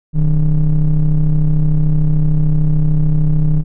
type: ring-modulated tone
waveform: triangle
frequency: 68.6 Hz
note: C#2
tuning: 17 cents flat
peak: -4 dBFS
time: 0.13-3.64 s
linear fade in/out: 50 ms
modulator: 85.3 Hz
effects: none